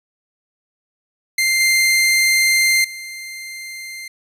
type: tone with level steps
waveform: sawtooth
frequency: 2093 Hz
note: C7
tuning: in tune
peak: -11 / -9 / -26 dBFS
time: 1.38-4.08 s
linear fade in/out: 5 ms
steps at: 1.6 / 2.84 s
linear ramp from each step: 5 ms
effects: resampled to 32000 Hz